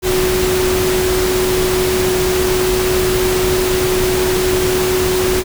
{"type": "tone in noise", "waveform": "sine", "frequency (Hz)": 369.4, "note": "F#4", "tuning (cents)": -3, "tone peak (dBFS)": -14, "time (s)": [0.02, 5.44], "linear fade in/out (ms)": 50, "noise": "pink", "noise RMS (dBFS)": -19, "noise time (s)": [0.02, 5.44], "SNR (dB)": 2, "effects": []}